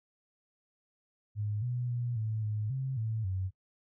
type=tone with pitch steps; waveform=sine; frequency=104.7 / 122.9 / 120.7 / 109.5 / 106.5 / 132.7 / 111 / 94.1 Hz; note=G#2 / B2 / B2 / A2 / G#2 / C3 / A2 / F#2; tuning=+15 / -8 / -39 / -8 / +44 / +25 / +16 / +30 cents; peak=-31 dBFS; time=1.35-3.51 s; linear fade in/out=50 ms; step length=270 ms; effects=noise-tail reverb RT60 0.1 s tail -17 dB re dry